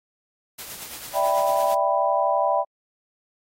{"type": "noise with tremolo", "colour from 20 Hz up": "white", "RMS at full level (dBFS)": -35, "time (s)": [0.58, 1.75], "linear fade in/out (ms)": 10, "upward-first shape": "triangle", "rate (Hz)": 9, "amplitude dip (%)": 50}
{"type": "chord", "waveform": "sine", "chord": "E minor seventh", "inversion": "third", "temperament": "equal", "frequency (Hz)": [587.3, 659.3, 784, 987.8], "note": ["D5", "E5", "G5", "B5"], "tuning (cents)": [0, 0, 0, 0], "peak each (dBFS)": -24, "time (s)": [1.13, 2.65], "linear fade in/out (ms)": 50}
{"effects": ["AAC 48 kbps"]}